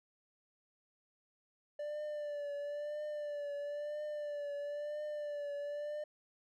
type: tone with vibrato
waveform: triangle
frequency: 587.3 Hz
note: D5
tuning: in tune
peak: -36 dBFS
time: 1.79-6.04 s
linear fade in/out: 5 ms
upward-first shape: triangle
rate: 1 Hz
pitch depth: 46 cents each way
effects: none